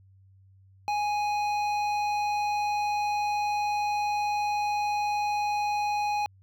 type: tone with hard clipping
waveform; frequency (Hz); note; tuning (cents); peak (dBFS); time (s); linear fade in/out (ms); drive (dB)
sine; 830.6; G#5; 0; -27; 0.88-6.26; 0; 11
effects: added 96 Hz sine -54 dBFS peak until 6.42 s